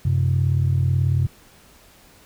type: tone pair together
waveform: sine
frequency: 93.27 / 131.6 Hz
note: F#2 / C3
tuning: +14 / +10 cents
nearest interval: tritone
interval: 596 cents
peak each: -18 dBFS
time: 0.05-1.27 s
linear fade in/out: 5 ms
effects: tanh soft clip ceiling -11 dBFS + pink hiss -51 dBFS RMS until 2.25 s